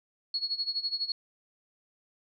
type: tone with tremolo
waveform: sine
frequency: 4346 Hz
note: C#8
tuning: 35 cents flat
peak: -26 dBFS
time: 0.34-1.12 s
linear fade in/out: 2 ms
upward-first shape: sine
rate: 12 Hz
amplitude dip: 85%
effects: none